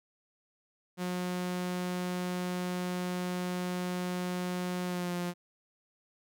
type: tone with pitch glide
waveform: sawtooth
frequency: 180 to 176.19 Hz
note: F#3 to F3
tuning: -47 to +16 cents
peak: -28 dBFS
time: 0.97-5.34 s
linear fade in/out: 50 ms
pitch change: -37 cents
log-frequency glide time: 4.85-5.14 s
effects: none